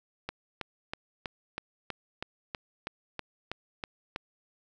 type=click train; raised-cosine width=0.3 ms; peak=-18 dBFS; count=13; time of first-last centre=0.29-4.161 s; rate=3.1 Hz; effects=none